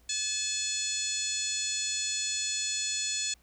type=harmonic tone; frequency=860 Hz; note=A5; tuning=40 cents flat; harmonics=2 / 3 / 4 / 5 / 6 / 7 / 8 / 9 / 10; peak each=-45 / -39 / -37 / -36 / -42 / -42 / -33 / -40 / -45 dBFS; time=0.09-3.34 s; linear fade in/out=5 ms; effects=added 60 Hz sine -60 dBFS peak until 3.42 s + pink hiss -66 dBFS RMS until 3.42 s